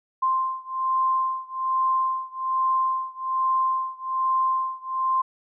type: beating tone pair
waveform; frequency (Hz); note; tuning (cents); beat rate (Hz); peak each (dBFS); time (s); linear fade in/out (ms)
sine; 1046.5 / 1047.7; C6 / C6; 0 / +2; 1.2; -24 / -25; 0.22-5.22; 10
effects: none